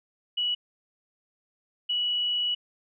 sine tone pair in turn, 2936 / 2936 Hz, F#7 / F#7, -14 / -14 cents, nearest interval unison, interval 0 cents, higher neither, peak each -24 dBFS, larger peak neither, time 0.37-0.55 / 1.89-2.55 s, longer second, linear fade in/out 10 ms, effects none

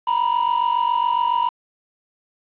triangle tone pair together, 939 / 986.2 Hz, A#5 / B5, +12 / -3 cents, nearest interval minor second, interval 85 cents, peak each -18 dBFS, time 0.07-1.49 s, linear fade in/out 5 ms, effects resampled to 8000 Hz + 7-bit

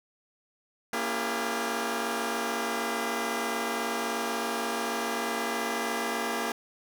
10% pulse chord, A# diminished seventh, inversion none, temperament just, 233.1 / 279.7 / 335.6 / 402.8 Hz, A#3 / C#4 / E4 / G4, 0 / +16 / +31 / +47 cents, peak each -24 / -30 / -28 / -25 dBFS, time 0.93-6.52 s, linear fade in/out 2 ms, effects none

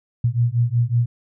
sine beating tone pair, 116.54 / 121.94 Hz, A#2 / B2, 0 / -22 cents, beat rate 5.4 Hz, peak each -19 dBFS, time 0.24-1.06 s, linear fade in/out 5 ms, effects none

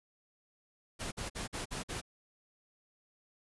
pink noise bursts, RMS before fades -39 dBFS, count 6, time 0.99-2.015 s, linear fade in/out 20 ms, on 130 ms, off 49 ms, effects resampled to 24000 Hz

